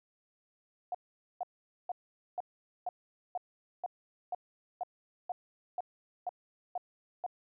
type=tone bursts; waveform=sine; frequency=720 Hz; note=F#5; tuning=47 cents flat; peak=-32 dBFS; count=14; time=0.92-7.264 s; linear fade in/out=2 ms; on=26 ms; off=460 ms; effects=none